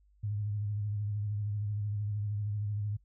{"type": "tone with vibrato", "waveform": "sine", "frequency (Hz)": 103.83, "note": "G#2", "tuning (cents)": 0, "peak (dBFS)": -31, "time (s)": [0.23, 2.97], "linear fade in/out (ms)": 10, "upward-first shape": "sine", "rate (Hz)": 13, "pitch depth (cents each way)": 44, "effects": ["noise-tail reverb RT60 0.1 s tail -23 dB re dry", "added 50 Hz sine -62 dBFS peak until 3.04 s"]}